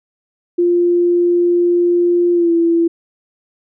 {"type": "tone with pitch glide", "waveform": "sine", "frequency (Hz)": [349.2, 335.9], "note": ["F4", "E4"], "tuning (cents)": [0, 33], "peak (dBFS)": -10, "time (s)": [0.58, 2.88], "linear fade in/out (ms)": 10, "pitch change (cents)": -67, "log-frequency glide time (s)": [2.33, 2.52], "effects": []}